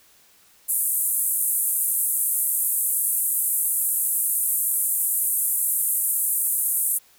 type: band-pass noise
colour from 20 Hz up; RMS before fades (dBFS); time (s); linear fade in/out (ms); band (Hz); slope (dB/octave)
white; -23; 0.68-6.99; 20; 8600 to 14000; 48
effects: white hiss -56 dBFS RMS until 7.18 s